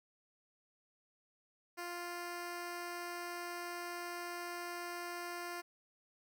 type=tone; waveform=10% pulse; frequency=349.2 Hz; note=F4; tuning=in tune; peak=-33 dBFS; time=1.77-5.62 s; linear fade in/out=20 ms; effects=none